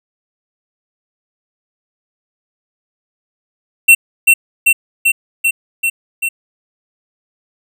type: tone with echo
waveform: square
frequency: 2712 Hz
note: E7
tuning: 49 cents sharp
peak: -3 dBFS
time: 3.88-3.95 s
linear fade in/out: 10 ms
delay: 390 ms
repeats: 6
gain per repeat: -2 dB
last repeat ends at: 6.29 s
effects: none